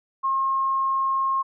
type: tone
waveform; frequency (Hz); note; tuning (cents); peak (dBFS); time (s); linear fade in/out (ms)
sine; 1074; C6; +45; -20; 0.23-1.43; 20
effects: none